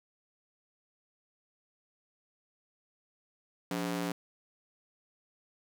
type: ring-modulated tone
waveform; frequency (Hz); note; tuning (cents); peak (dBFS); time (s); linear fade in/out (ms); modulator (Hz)
sawtooth; 231.2; A#3; -14; -25; 3.71-4.12; 2; 54.9
effects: none